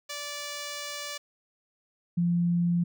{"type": "tone pair in turn", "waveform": ["5% pulse", "sine"], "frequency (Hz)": [582, 173.03], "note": ["D5", "F3"], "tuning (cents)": [-16, -16], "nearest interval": "octave + major sixth", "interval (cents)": 2100, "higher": "first", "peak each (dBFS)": [-23, -22], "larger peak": "second", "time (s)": [[0.09, 1.18], [2.17, 2.84]], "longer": "first", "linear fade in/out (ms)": 10, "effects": []}